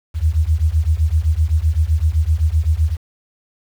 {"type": "beating tone pair", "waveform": "sine", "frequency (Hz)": [75, 82.8], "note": ["D2", "E2"], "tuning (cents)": [37, 8], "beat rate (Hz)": 7.8, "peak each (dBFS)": -16, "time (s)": [0.14, 2.97], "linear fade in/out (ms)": 50, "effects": ["7-bit"]}